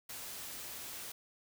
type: noise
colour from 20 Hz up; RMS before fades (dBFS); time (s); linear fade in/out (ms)
white; -45; 0.09-1.12; 5
effects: none